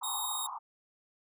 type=band-pass noise; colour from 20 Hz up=pink; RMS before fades=-40 dBFS; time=0.01-0.59 s; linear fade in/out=20 ms; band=820 to 1200 Hz; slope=96 dB/octave
type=tone; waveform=10% pulse; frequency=3729 Hz; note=A#7; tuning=in tune; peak=-26 dBFS; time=0.03-0.47 s; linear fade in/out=10 ms
effects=none